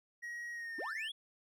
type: tone with pitch glide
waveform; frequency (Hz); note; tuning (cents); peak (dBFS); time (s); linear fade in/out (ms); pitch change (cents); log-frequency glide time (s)
triangle; 1897 to 1770; A#6 to A6; +30 to +10; -39; 0.22-1.09; 20; -120; 0.52-0.93
type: linear sweep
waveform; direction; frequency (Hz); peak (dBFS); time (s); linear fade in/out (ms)
triangle; up; 220.6 to 3469; -38; 0.78-1.12; 10
effects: none